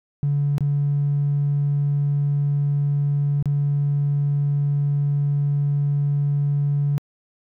triangle tone with dropouts, 143.3 Hz, D3, 42 cents flat, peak -14 dBFS, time 0.23-6.98 s, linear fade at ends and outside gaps 0 ms, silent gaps 0.581-0.607 / 3.426-3.457 s, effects tanh soft clip ceiling -15 dBFS

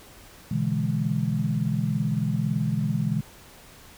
sine chord, E dominant seventh, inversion second, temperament equal, 123.47 / 146.83 / 164.81 / 207.7 Hz, B2 / D3 / E3 / G#3, 0 / 0 / 0 / 0 cents, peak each -28 dBFS, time 0.51-3.21 s, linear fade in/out 5 ms, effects pink hiss -49 dBFS RMS until 3.97 s

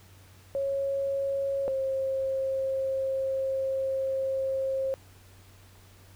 sine tone pair in turn, 550 / 534 Hz, C#5 / C5, -14 / +35 cents, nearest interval minor second, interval 51 cents, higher first, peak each -26 dBFS, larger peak neither, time 0.55-1.68 / 1.68-4.94 s, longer second, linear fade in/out 0 ms, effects added 94 Hz sine -53 dBFS peak until 6.15 s + pink hiss -57 dBFS RMS until 6.15 s

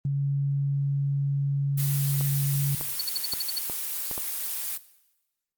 sine tone, 140 Hz, C#3, 18 cents sharp, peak -23 dBFS, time 0.05-2.75 s, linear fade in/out 2 ms
blue noise, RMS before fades -31 dBFS, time 1.77-4.78 s, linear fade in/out 20 ms
clicks, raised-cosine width 1 ms, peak -22 dBFS, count 6, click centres 2.21 / 2.811 / 3.336 / 3.698 / 4.113 / 4.179 s
sine tone bursts, 4442 Hz, C#8, 3 cents sharp, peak -24 dBFS, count 8, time 2.99-3.586 s, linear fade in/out 5 ms, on 22 ms, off 60 ms
effects noise-tail reverb RT60 1.0 s tail -17 dB re dry + Opus 32 kbps

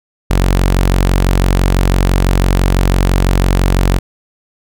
sawtooth tone, 45.99 Hz, F#1, 10 cents flat, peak -5 dBFS, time 0.3-3.99 s, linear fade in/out 10 ms, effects none

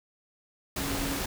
sine tone in noise, 277.1 Hz, C#4, 1 cent flat, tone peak -34 dBFS, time 0.78-1.19 s, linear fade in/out 5 ms, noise pink, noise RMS -32 dBFS, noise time 0.76-1.26 s, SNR -5 dB, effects none

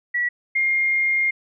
sine tone pair in turn, 1938 / 2124 Hz, B6 / C7, -33 / +25 cents, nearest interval major second, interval 158 cents, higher second, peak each -19 / -17 dBFS, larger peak second, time 0.14-0.29 / 0.55-1.31 s, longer second, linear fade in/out 10 ms, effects none

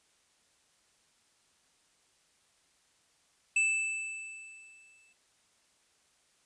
square tone with exponential decay, 2637 Hz, E7, in tune, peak -24 dBFS, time 3.56-5.13 s, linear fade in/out 5 ms, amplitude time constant 340 ms, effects white hiss -69 dBFS RMS until 6.45 s + resampled to 22050 Hz

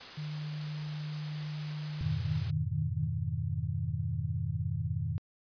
white noise, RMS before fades -45 dBFS, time 0-2.51 s, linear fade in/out 10 ms
sine tone, 151.3 Hz, D#3, 48 cents flat, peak -35 dBFS, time 0.17-3.07 s, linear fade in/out 10 ms
sine chord, F half-diminished seventh, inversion none, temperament equal, 87.31 / 103.83 / 123.47 / 155.56 Hz, F2 / Ab2 / Cb3 / Eb3, 0 / 0 / 0 / 0 cents, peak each -36 dBFS, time 2.01-5.18 s, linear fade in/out 0 ms
effects resampled to 11025 Hz

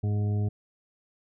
harmonic tone, 103.83 Hz, G#2, in tune, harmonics 1 / 2 / 3 / 4 / 6 / 7, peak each -24 / -35 / -43 / -40 / -49 / -48 dBFS, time 0.03-0.49 s, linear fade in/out 10 ms, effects none

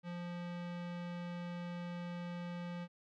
square tone with low-pass filter, 174.61 Hz, F3, in tune, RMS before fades -43 dBFS, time 0.03-2.88 s, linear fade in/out 50 ms, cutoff 3200 Hz, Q 0.98, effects none

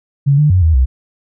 sine tone with pitch steps, 140.3 / 149.7 / 92.1 / 80.5 / 64.4 Hz, C#3 / D3 / F#2 / E2 / C2, +21 / +33 / -7 / -41 / -27 cents, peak -7 dBFS, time 0.26-0.86 s, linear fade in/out 20 ms, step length 120 ms, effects none

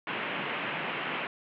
white band-pass noise, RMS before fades -34 dBFS, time 0.07-1.27 s, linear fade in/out 2 ms, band 130 to 2900 Hz, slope 48 dB/octave, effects none

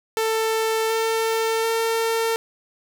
sawtooth tone with pitch steps, 444.5 / 448.9 / 453.3 Hz, A4 / A4 / A#4, +18 / +35 / -48 cents, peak -16 dBFS, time 0.17-2.36 s, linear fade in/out 0 ms, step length 730 ms, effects none

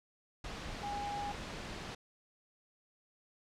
sine tone in noise, 817 Hz, G#5, 29 cents flat, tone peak -37 dBFS, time 0.83-1.32 s, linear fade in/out 5 ms, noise pink, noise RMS -43 dBFS, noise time 0.44-1.95 s, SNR +3 dB, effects low-pass 5000 Hz 12 dB/octave

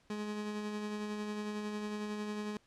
30% pulse tone with tremolo, 210 Hz, G#3, 19 cents sharp, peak -33 dBFS, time 0.1-2.57 s, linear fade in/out 2 ms, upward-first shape sine, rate 11 Hz, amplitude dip 30%, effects pink hiss -69 dBFS RMS until 2.66 s + low-pass 7000 Hz 12 dB/octave

